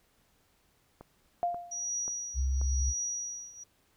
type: click train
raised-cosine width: 1 ms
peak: -32 dBFS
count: 4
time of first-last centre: 1.01-2.614 s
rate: 1.87 Hz
type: tone with exponential decay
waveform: sine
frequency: 698.5 Hz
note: F5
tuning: in tune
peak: -24 dBFS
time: 1.43-1.89 s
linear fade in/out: 0 ms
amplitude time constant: 99 ms
type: tone with tremolo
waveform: sine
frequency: 5790 Hz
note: F#8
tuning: 38 cents flat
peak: -30 dBFS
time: 1.71-3.64 s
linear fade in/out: 10 ms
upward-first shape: triangle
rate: 0.96 Hz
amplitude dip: 90%
type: tone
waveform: sine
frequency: 66.1 Hz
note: C2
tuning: 18 cents sharp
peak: -26 dBFS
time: 2.34-2.94 s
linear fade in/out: 50 ms
effects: pink hiss -69 dBFS RMS until 3.96 s